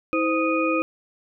sine tone cluster, 322.6 / 518 / 1249 / 2465 Hz, E4 / C5 / D#6 / D#7, -37 / -17 / +6 / -17 cents, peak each -23 / -25 / -26 / -27 dBFS, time 0.13-0.82 s, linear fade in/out 0 ms, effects none

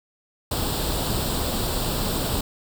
pink noise with comb filter, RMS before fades -25 dBFS, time 0.51-2.41 s, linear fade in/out 5 ms, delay 0.24 ms, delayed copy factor +0.65, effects none

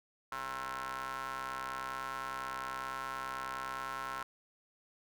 sawtooth ring-modulated tone, 129.7 Hz, C3, 15 cents flat, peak -31 dBFS, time 0.32-4.23 s, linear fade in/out 0 ms, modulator 1200 Hz, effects none

